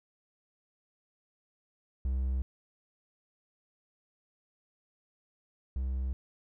triangle tone pair in turn, 64.9 / 64.9 Hz, C2 / C2, -13 / -13 cents, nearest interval unison, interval 0 cents, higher neither, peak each -26 / -28 dBFS, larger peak first, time 2.05-2.42 / 5.76-6.13 s, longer neither, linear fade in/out 0 ms, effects none

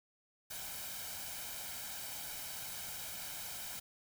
white noise with comb filter, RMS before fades -44 dBFS, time 0.5-3.8 s, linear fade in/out 10 ms, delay 1.3 ms, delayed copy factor +0.6, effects none

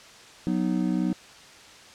triangle chord, B major, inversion second, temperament just, 185.21 / 246.9 / 308.7 Hz, F#3 / B3 / D#4, +2 / 0 / -14 cents, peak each -24 / -26 / -26 dBFS, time 0.47-1.13 s, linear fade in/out 0 ms, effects white hiss -48 dBFS RMS until 1.94 s + low-pass 6000 Hz 12 dB/octave

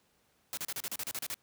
white noise bursts, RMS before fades -37 dBFS, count 11, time 0.53-1.342 s, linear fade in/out 0 ms, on 42 ms, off 35 ms, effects pink hiss -71 dBFS RMS until 1.42 s + high-pass 80 Hz 12 dB/octave

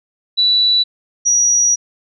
sine tone pair in turn, 3951 / 5790 Hz, B7 / F#8, 0 / -38 cents, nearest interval perfect fifth, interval 662 cents, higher second, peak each -10 dBFS, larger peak neither, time 0.37-0.84 / 1.25-1.76 s, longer second, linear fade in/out 20 ms, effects none

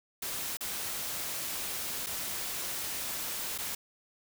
white noise with dropouts, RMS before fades -36 dBFS, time 0.22-3.75 s, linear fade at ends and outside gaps 5 ms, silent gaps 0.571-0.607 / 2.063-2.067 / 3.579-3.585 s, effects none

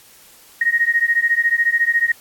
sine beating tone pair, 1864.7 / 1878.7 Hz, A#6 / A#6, 0 / +13 cents, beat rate 14 Hz, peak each -17 dBFS, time 0.61-2.12 s, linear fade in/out 5 ms, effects white hiss -47 dBFS RMS until 2.2 s + AAC 64 kbps

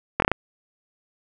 slowing click train, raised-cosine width 0.5 ms, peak -3 dBFS, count 5, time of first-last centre 0.2-0.316 s, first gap 22 ms, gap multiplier 1.19, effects none

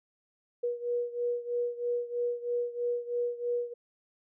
sine beating tone pair, 480.9 / 484 Hz, B4 / B4, -46 / -35 cents, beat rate 3.1 Hz, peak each -31 / -34 dBFS, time 0.63-3.74 s, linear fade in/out 10 ms, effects none

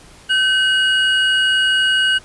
triangle tone pair together, 1534 / 2894 Hz, G6 / F#7, -38 / -39 cents, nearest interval major seventh, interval 1099 cents, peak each -14 dBFS, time 0.29-2.19 s, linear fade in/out 20 ms, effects pink hiss -44 dBFS RMS until 2.24 s + resampled to 24000 Hz

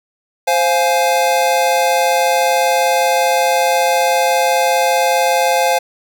square chord, F minor, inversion second, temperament just, 523.8 / 698.5 / 838.1 Hz, C5 / F5 / Ab5, +2 / 0 / +16 cents, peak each -17 dBFS, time 0.47-5.79 s, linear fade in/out 10 ms, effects none

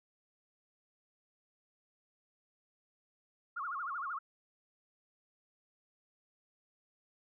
sine tone with vibrato, 1244.5 Hz, D#6, in tune, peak -36 dBFS, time 3.56-4.19 s, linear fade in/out 10 ms, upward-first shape sine, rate 13 Hz, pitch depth 250 cents each way, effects none

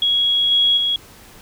sine tone with level steps, 3322 Hz, G#7, in tune, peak -14 / -12 / -16 dBFS, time 0.02-0.96 s, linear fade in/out 2 ms, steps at 0.51 / 0.77 s, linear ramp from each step 5 ms, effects pink hiss -44 dBFS RMS until 1.41 s

